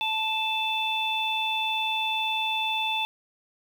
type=harmonic tone; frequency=878 Hz; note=A5; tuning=4 cents flat; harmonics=1 / 3 / 4; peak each=-29 / -29 / -29 dBFS; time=0.01-3.05 s; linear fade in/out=0 ms; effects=8-bit